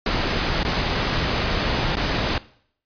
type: noise with dropouts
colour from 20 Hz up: pink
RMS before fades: -22 dBFS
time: 0.06-2.38 s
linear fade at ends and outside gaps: 2 ms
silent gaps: 0.632-0.649 / 1.955-1.968 s
effects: noise-tail reverb RT60 0.6 s tail -19 dB re dry + resampled to 11025 Hz